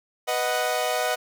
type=chord; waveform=sawtooth; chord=B major; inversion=none; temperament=equal; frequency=493.9 / 622.3 / 740 Hz; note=B4 / D#5 / F#5; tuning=0 / 0 / 0 cents; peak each=-25 / -23 / -23 dBFS; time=0.27-1.16 s; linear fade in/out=20 ms; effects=none